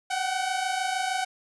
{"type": "tone pair together", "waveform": "sawtooth", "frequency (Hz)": [740, 766.5], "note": ["F#5", "G5"], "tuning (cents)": [0, -39], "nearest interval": "minor second", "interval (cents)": 61, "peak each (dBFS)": -25, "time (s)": [0.1, 1.25], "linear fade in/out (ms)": 10, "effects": ["resampled to 24000 Hz"]}